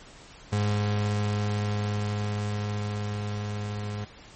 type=tone with level ramp; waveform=35% pulse; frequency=103.83 Hz; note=G#2; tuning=in tune; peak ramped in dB=-21 to -29 dBFS; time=0.52-4.05 s; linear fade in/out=10 ms; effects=pink hiss -49 dBFS RMS until 4.35 s + MP3 32 kbps